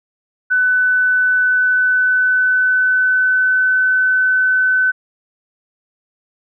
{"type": "tone with pitch glide", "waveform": "sine", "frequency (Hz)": [1500, 1513.1], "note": ["F#6", "F#6"], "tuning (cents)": [23, 38], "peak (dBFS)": -11, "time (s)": [0.5, 4.92], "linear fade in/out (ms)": 20, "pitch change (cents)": 15, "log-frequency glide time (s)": [1.28, 3.77], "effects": []}